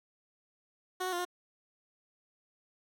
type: tone with pitch steps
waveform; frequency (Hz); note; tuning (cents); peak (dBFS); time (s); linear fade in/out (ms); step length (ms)
15% pulse; 368 / 370.4 / 350.6 / 357.5; F#4 / F#4 / F4 / F4; -9 / +2 / +7 / +41; -26; 1-1.252; 10; 63
effects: none